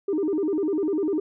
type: tone with vibrato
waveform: sine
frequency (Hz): 350.2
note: F4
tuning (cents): +5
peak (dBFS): -20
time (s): 0.08-1.2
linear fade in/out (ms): 5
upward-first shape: square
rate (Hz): 10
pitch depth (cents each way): 220
effects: tanh soft clip ceiling -18 dBFS